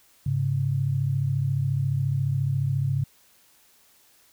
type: tone pair together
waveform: sine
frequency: 103.18 / 137.5 Hz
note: G#2 / C#3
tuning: -11 / -14 cents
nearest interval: perfect fourth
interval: 497 cents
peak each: -27 / -23 dBFS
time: 0.26-3.04 s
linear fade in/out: 5 ms
effects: white hiss -59 dBFS RMS until 4.32 s